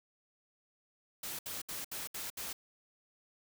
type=noise bursts; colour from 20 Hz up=white; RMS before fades=-41 dBFS; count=6; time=1.23-2.53 s; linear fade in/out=5 ms; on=160 ms; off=68 ms; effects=none